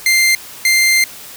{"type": "tone pair in turn", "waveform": "sawtooth", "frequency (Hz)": [2093, 2093], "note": ["C7", "C7"], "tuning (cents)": [0, 0], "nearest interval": "unison", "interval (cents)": 0, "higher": "neither", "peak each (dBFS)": -6, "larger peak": "neither", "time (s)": [[0.06, 0.35], [0.65, 1.04]], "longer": "second", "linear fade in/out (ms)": 2, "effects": ["white hiss -34 dBFS RMS until 1.36 s"]}